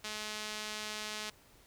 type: tone with band-pass filter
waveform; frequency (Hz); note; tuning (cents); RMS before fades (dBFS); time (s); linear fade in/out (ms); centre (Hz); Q
sawtooth; 213.3; G#3; +46; -41; 0.04-1.3; 5; 4400; 0.79
effects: pink hiss -62 dBFS RMS until 1.66 s